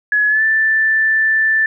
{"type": "tone with pitch glide", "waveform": "sine", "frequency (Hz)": [1692, 1764.9], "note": ["G#6", "A6"], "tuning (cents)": [32, 5], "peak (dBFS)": -11, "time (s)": [0.12, 1.66], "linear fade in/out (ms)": 2, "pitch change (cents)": 73, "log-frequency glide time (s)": [0.28, 0.43], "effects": []}